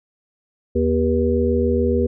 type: harmonic tone with a mistuned harmonic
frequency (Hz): 80.1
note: E2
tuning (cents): -49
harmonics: 1 / 3 / 5 / 6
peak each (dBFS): -21 / -21 / -21 / -21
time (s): 0.75-2.07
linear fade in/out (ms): 10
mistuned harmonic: 5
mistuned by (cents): -31
effects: none